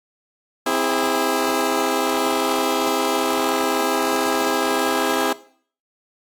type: chord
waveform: 15% pulse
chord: C augmented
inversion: none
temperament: just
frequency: 261.6 / 327 / 408.8 Hz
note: C4 / E4 / G#4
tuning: 0 / -14 / -27 cents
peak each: -17 dBFS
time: 0.66-5.33 s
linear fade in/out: 5 ms
effects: noise-tail reverb RT60 0.5 s tail -17 dB re dry + AAC 64 kbps